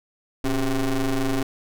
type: ring-modulated tone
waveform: 35% pulse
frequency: 130 Hz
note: C3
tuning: 11 cents flat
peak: -16 dBFS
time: 0.44-1.43 s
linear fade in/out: 5 ms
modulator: 142 Hz
effects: none